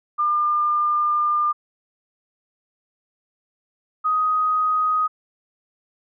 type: tone pair in turn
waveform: sine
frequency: 1202 / 1251.4 Hz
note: D6 / D#6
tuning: +40 / +10 cents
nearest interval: minor second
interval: 70 cents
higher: second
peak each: -17 dBFS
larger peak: neither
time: 0.18-1.53 / 4.04-5.08 s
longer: first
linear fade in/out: 20 ms
effects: none